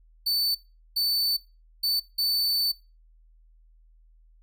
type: tone bursts at uneven times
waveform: 45% pulse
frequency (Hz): 4519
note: C#8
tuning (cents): +33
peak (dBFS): -22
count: 4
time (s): 0.26-0.55 / 0.96-1.37 / 1.83-2 / 2.18-2.72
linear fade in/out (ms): 10
effects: noise-tail reverb RT60 0.3 s tail -24 dB re dry + added 40 Hz sine -54 dBFS peak until 4.42 s